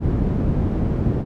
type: low-pass noise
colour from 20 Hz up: white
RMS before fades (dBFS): -20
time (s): 0-1.25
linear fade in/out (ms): 50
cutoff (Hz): 190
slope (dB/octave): 12
effects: none